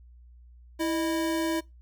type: tone pair together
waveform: square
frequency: 327.8 / 616 Hz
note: E4 / D#5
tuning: -10 / -17 cents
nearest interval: major seventh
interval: 1093 cents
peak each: -27 / -34 dBFS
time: 0.79-1.61 s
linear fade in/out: 20 ms
effects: noise-tail reverb RT60 0.2 s tail -22 dB re dry + added 60 Hz sine -49 dBFS peak until 1.81 s